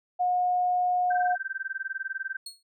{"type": "tone", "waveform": "sine", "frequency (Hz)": 722, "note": "F#5", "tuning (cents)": -43, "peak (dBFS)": -22, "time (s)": [0.19, 1.36], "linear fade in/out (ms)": 20}
{"type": "tone with tremolo", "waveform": "sine", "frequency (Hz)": 1559, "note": "G6", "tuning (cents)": -10, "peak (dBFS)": -27, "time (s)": [1.1, 2.37], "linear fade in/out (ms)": 10, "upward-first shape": "sine", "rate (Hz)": 20, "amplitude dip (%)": 100}
{"type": "tone with exponential decay", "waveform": "30% pulse", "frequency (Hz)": 4314, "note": "C#8", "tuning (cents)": -48, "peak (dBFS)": -31, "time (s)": [2.46, 2.63], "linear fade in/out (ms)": 5, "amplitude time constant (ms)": 36}
{"effects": []}